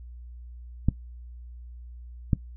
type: clicks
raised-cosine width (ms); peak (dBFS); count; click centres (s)
5; -8; 2; 0.886 / 2.332
effects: noise-tail reverb RT60 0.1 s tail -17 dB re dry + added 60 Hz sine -40 dBFS peak until 2.56 s